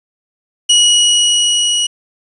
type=tone with level ramp; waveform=sawtooth; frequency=2913 Hz; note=F#7; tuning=28 cents flat; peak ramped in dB=-3 to -9 dBFS; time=0.69-1.87 s; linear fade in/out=10 ms; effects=resampled to 24000 Hz + 7-bit